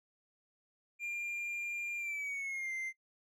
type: tone with pitch glide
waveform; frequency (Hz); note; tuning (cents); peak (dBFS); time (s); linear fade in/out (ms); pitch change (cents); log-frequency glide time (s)
triangle; 2396 to 2086; D7 to C7; +34 to -6; -35; 0.99-2.93; 50; -240; 1.97-2.72
effects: noise-tail reverb RT60 0.1 s tail -21 dB re dry